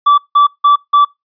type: tone bursts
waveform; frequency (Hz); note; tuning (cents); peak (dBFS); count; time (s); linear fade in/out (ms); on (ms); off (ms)
triangle; 1157; D6; -26; -3; 4; 0.06-1.05; 10; 120; 170
effects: noise-tail reverb RT60 0.2 s tail -25 dB re dry + resampled to 11025 Hz